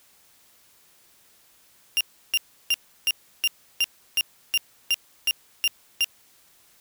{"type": "tone bursts", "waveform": "35% pulse", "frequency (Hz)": 2793, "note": "F7", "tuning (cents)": -1, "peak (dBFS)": -17, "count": 12, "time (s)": [1.97, 6.044], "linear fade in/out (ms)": 0, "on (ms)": 37, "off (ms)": 330, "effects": ["white hiss -58 dBFS RMS until 6.8 s"]}